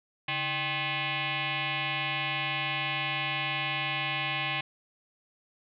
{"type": "tone with frequency modulation", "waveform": "sine", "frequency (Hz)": 140.7, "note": "C#3", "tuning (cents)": 26, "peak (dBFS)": -28, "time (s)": [0.28, 4.61], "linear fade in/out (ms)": 5, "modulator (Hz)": 463, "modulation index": 6.6, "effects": []}